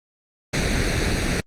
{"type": "noise with comb filter", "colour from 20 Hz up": "pink", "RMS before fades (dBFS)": -21, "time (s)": [0.53, 1.41], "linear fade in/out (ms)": 10, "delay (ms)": 0.48, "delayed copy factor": 0.6, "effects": ["low-pass 7000 Hz 12 dB/octave", "Opus 48 kbps"]}